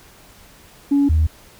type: tone pair in turn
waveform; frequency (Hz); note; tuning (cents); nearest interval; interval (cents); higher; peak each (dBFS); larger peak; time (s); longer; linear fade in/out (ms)
sine; 282.4 / 78.68; C#4 / D#2; +32 / +20; octave + minor seventh; 2212; first; -11; neither; 0.91-1.09 / 1.09-1.27; neither; 10
effects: tanh soft clip ceiling -9 dBFS + pink hiss -47 dBFS RMS until 1.59 s